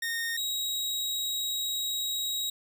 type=tone pair in turn; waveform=sawtooth; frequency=1844 / 3818 Hz; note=A#6 / A#7; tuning=-19 / +41 cents; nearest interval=octave + minor second; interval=1260 cents; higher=second; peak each=-26 dBFS; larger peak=neither; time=0.02-0.37 / 0.37-2.5 s; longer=second; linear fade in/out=5 ms; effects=none